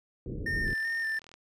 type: low-pass noise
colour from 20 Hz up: pink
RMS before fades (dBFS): -35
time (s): 0.26-0.74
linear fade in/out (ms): 2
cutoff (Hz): 460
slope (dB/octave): 48
type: tone with vibrato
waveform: triangle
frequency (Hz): 1800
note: A6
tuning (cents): +39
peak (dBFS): -27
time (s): 0.46-1.19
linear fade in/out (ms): 5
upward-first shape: square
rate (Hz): 2.6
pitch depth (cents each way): 21
type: click train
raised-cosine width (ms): 0.2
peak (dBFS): -34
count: 28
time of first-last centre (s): 0.68-1.34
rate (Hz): 40.9
effects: none